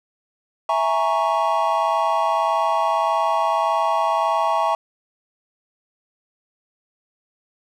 triangle chord, A# half-diminished seventh, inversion second, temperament equal, 659.3 / 830.6 / 932.3 / 1108.7 Hz, E5 / G#5 / A#5 / C#6, 0 / 0 / 0 / 0 cents, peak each -21 dBFS, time 0.69-4.75 s, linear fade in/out 2 ms, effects none

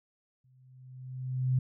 sine tone with exponential growth, 128.7 Hz, C3, 28 cents flat, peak -22 dBFS, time 0.44-1.59 s, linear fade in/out 5 ms, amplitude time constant 250 ms, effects none

